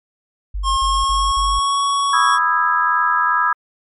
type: tone bursts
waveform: sine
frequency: 49 Hz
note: G1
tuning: in tune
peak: -20 dBFS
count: 4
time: 0.54-1.595 s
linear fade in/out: 10 ms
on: 230 ms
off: 45 ms
type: tone with pitch glide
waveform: square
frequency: 1075 to 1117.4 Hz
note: C6 to C#6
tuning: +47 to +13 cents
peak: -16 dBFS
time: 0.63-2.39 s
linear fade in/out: 50 ms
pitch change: +66 cents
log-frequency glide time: 0.77-1.82 s
type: chord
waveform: sine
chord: E major seventh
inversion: second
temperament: just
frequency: 988.9 / 1236.1 / 1318.5 / 1648.1 Hz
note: B5 / D#6 / E6 / G#6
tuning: +2 / -12 / 0 / -14 cents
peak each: -19 dBFS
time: 2.13-3.53 s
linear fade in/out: 5 ms
effects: MP3 48 kbps